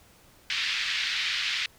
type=band-pass noise; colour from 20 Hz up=pink; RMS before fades=-29 dBFS; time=0.5-1.66 s; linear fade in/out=2 ms; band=1900 to 4400 Hz; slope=24 dB/octave; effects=pink hiss -57 dBFS RMS until 1.78 s